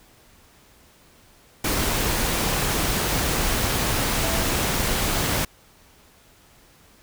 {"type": "tone in noise", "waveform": "sine", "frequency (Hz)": 659.3, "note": "E5", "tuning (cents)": 0, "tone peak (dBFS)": -32, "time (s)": [4.23, 4.44], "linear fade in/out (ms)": 5, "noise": "pink", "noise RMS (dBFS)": -23, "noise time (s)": [1.64, 5.45], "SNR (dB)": -12, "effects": ["pink hiss -54 dBFS RMS until 7.02 s"]}